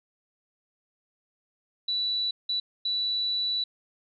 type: tone bursts at uneven times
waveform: sine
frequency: 3951 Hz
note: B7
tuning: in tune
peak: -25 dBFS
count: 3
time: 1.88-2.31 / 2.49-2.6 / 2.85-3.64 s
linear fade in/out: 5 ms
effects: none